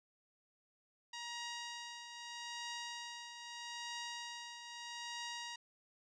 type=tone with tremolo; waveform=10% pulse; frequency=947 Hz; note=A#5; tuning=27 cents sharp; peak=-33 dBFS; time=1.13-5.56 s; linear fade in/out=5 ms; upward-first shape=triangle; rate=0.79 Hz; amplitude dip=60%; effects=resampled to 22050 Hz